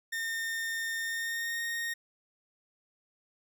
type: tone with pitch glide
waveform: 40% pulse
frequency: 1821 to 1853.9 Hz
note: A#6 to A#6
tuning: -41 to -10 cents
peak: -31 dBFS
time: 0.12-1.94 s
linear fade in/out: 10 ms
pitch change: +31 cents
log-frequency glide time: 1-1.63 s
effects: none